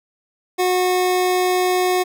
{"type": "tone", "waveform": "25% pulse", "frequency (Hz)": 365, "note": "F#4", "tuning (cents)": -24, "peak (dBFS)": -12, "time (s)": [0.58, 2.04], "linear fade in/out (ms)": 20, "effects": []}